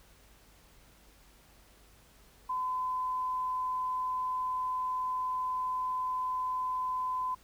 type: tone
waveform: sine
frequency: 1016 Hz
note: B5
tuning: 49 cents sharp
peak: -30 dBFS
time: 2.49-7.35 s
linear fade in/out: 10 ms
effects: added 50 Hz sine -62 dBFS peak until 7.43 s + pink hiss -61 dBFS RMS until 7.43 s